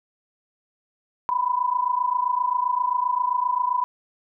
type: tone pair together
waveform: sine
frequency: 980 / 1007.6 Hz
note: B5 / B5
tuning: -14 / +34 cents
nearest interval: unison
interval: 48 cents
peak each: -23 dBFS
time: 1.29-3.84 s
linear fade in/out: 0 ms
effects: none